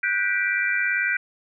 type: chord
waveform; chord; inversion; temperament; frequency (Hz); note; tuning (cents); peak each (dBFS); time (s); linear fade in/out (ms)
sine; G major seventh; third; just; 1470 / 1568 / 1960 / 2352; F#6 / G6 / B6 / D7; -12 / 0 / -14 / +2; -26; 0.03-1.17; 5
effects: none